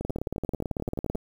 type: two click trains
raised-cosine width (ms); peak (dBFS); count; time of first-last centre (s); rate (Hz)
2; -19 / -16; 14 / 21; 0.01-1.15 / 0.05-1.155; 11.4 / 18.1
effects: 8-bit